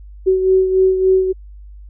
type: beating tone pair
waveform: sine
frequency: 376.2 / 379.7 Hz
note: F#4 / F#4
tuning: +29 / +45 cents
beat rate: 3.5 Hz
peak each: -11 / -19 dBFS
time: 0.26-1.33 s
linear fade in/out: 20 ms
effects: added 50 Hz sine -34 dBFS peak until 1.89 s